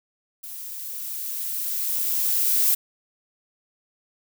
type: noise with level ramp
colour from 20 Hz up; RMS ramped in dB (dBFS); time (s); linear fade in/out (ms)
violet; -37 to -19; 0.43-2.75; 10
effects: none